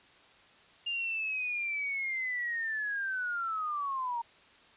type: linear sweep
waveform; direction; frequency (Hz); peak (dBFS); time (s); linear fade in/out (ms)
sine; down; 2820 to 919; -31; 0.86-4.22; 10
effects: white hiss -59 dBFS RMS until 4.76 s + resampled to 8000 Hz